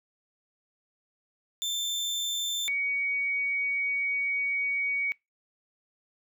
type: tone pair in turn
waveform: 30% pulse / sine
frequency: 3554 / 2248 Hz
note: A7 / C#7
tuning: +17 / +24 cents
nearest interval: minor sixth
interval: 793 cents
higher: first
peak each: -26 dBFS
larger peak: neither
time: 1.62-2.68 / 2.68-5.12 s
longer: second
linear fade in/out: 0 ms
effects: noise-tail reverb RT60 0.2 s tail -23 dB re dry